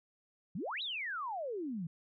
sine exponential two-way sweep, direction up then down, 147.9 to 4006 to 154.9 Hz, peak -36 dBFS, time 0.55-1.87 s, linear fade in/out 5 ms, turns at 0.82 s, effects none

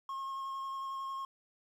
triangle tone with vibrato, 1079 Hz, C#6, 47 cents flat, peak -35 dBFS, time 0.09-1.25 s, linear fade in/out 2 ms, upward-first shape sine, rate 11 Hz, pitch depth 11 cents each way, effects 11-bit

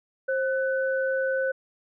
sine tone pair together, 530 / 1500.6 Hz, C5 / F#6, +22 / +24 cents, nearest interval octave + tritone, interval 1802 cents, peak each -24 / -29 dBFS, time 0.28-1.52 s, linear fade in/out 10 ms, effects none

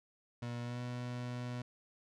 30% pulse tone with pitch glide, 120 to 122.95 Hz, B2 to B2, -49 to -7 cents, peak -36 dBFS, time 0.42-1.62 s, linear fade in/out 5 ms, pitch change +42 cents, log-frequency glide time 0.62-0.81 s, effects low-pass 6000 Hz 12 dB/octave

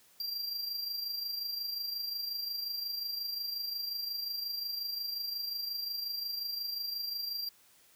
square tone with amplitude modulation, 4741 Hz, D8, 16 cents sharp, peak -33 dBFS, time 0.2-7.49 s, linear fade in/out 2 ms, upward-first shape sine, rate 25.6 Hz, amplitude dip 50%, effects white hiss -63 dBFS RMS until 7.95 s

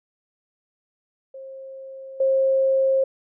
sine tone with level steps, 534 Hz, C5, 35 cents sharp, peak -35 / -16 dBFS, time 1.34-3.04 s, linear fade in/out 5 ms, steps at 2.2 s, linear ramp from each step 5 ms, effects none

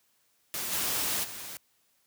white noise with level steps, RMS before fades -34 / -30 / -41 dBFS, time 0.54-1.57 s, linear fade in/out 0 ms, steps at 0.71 / 1.23 s, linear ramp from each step 20 ms, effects white hiss -70 dBFS RMS until 2.06 s + high-pass 60 Hz 12 dB/octave

